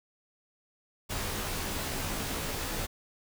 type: noise with comb filter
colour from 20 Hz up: pink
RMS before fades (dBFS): -34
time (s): 1.09-2.87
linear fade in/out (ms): 20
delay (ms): 17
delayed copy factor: -0.8
effects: none